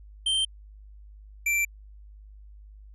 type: tone pair in turn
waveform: square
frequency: 3133 / 2347 Hz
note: G7 / D7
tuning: -2 / -2 cents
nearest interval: perfect fourth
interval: 500 cents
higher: first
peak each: -23 dBFS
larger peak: neither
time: 0.26-0.45 / 1.46-1.65 s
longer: neither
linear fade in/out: 5 ms
effects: added 51 Hz sine -45 dBFS peak until 2.94 s + resampled to 32000 Hz